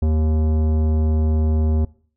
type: tone with tanh clipping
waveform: sine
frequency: 78 Hz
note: D#2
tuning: 5 cents sharp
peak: -17 dBFS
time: 0.02-1.85 s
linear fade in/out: 5 ms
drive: 15 dB
effects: noise-tail reverb RT60 0.5 s tail -22 dB re dry